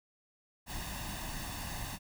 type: noise with comb filter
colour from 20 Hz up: pink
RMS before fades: -40 dBFS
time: 0.66-1.99 s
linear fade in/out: 50 ms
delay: 1.1 ms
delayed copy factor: +0.65
effects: none